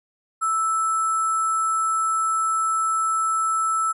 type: tone with sample-and-hold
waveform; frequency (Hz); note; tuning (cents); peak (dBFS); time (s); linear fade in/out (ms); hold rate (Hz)
sine; 1320; E6; +2; -19; 0.41-3.93; 20; 8820
effects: resampled to 32000 Hz